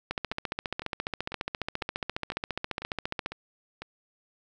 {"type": "two click trains", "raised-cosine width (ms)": 0.3, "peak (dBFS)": [-14, -22], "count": [47, 8], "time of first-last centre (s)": [[0.11, 3.261], [0.32, 3.82]], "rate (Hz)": [14.6, 2], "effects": []}